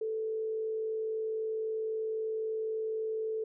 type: tone with frequency modulation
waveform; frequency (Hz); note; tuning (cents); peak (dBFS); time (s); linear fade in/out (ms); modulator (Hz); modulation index
sine; 440; A4; 0; -31; 0.01-3.44; 5; 51.9; 0.22
effects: none